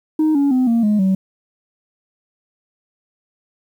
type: tone with pitch steps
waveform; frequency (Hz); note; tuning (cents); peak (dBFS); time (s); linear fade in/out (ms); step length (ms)
sine; 311.1 / 282 / 255.6 / 231.7 / 210 / 190.4; D#4 / C#4 / C4 / A#3 / G#3 / F#3; 0 / +30 / -40 / -10 / +19 / +50; -10; 0.19-1.15; 5; 160
effects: tanh soft clip ceiling -11 dBFS + 8-bit